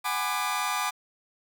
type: chord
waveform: sawtooth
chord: G# half-diminished seventh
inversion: third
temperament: just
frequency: 747.5 / 830.6 / 996.7 / 1196.1 Hz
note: F#5 / G#5 / B5 / D6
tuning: +17 / 0 / +16 / +31 cents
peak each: -31 / -29 / -29 / -26 dBFS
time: 0.04-0.91 s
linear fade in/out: 20 ms
effects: 8-bit